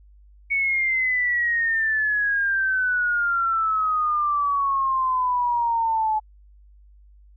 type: exponential sweep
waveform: sine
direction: down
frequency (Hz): 2232 to 856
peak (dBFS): -19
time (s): 0.5-6.2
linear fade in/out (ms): 20
effects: added 50 Hz sine -48 dBFS peak until 7.36 s